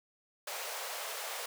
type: high-pass noise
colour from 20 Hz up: pink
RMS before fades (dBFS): -40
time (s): 0.47-1.46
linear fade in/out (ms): 5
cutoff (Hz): 470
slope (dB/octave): 48
effects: none